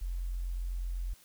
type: tone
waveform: sine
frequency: 44.02 Hz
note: F1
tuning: 14 cents sharp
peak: -32 dBFS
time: 0.01-1.14 s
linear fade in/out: 10 ms
effects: white hiss -60 dBFS RMS until 1.24 s